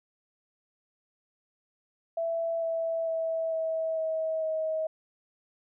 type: tone with pitch steps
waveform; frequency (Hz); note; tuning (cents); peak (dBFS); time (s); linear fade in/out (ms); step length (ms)
sine; 664 / 657.9 / 651.8 / 645.8 / 639.9 / 634; E5 / E5 / E5 / E5 / D#5 / D#5; +12 / -4 / -20 / -36 / +48 / +32; -27; 2.17-4.87; 5; 450
effects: none